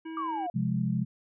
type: harmonic tone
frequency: 323 Hz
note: E4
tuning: 35 cents flat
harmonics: 1 / 3 / 5 / 7 / 9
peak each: -36 / -48 / -51 / -54 / -56 dBFS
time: 0.05-0.47 s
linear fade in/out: 10 ms
type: exponential sweep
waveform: sine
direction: down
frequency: 1204 to 681 Hz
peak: -30 dBFS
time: 0.17-0.5 s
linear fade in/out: 2 ms
type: chord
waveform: sine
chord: F minor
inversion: second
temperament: equal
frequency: 130.81 / 174.61 / 207.7 Hz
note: C3 / F3 / Ab3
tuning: 0 / 0 / 0 cents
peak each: -30 dBFS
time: 0.54-1.05 s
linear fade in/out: 20 ms
effects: none